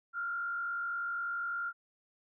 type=tone with frequency modulation; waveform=sine; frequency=1394 Hz; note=F6; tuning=4 cents flat; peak=-33 dBFS; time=0.13-1.73 s; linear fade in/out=50 ms; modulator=48.2 Hz; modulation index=0.65; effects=none